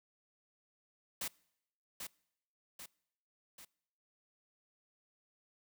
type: noise with echo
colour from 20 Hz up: white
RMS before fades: -39 dBFS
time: 1.21-1.28 s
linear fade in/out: 5 ms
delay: 790 ms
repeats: 3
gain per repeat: -5 dB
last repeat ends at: 3.65 s
effects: noise-tail reverb RT60 0.8 s tail -25 dB re dry